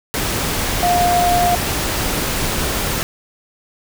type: tone in noise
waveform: sine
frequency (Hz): 706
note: F5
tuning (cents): +19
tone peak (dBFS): -13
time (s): 0.83-1.55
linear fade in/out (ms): 0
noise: pink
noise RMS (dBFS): -20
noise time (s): 0.14-3.03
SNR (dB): +4
effects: none